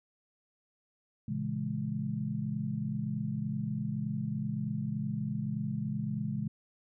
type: chord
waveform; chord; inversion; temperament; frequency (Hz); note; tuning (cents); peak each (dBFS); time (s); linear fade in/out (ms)
sine; A# half-diminished seventh; none; just; 116.54 / 139.85 / 167.82 / 209.8; A#2 / C#3 / E3 / G#3; 0 / +16 / +31 / +18; -39 / -36 / -39 / -35; 1.28-6.48; 5
effects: none